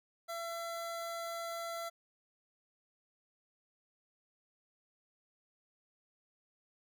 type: tone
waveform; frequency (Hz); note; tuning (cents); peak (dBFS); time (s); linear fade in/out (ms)
25% pulse; 674; E5; +38; -35; 0.28-1.9; 20
effects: none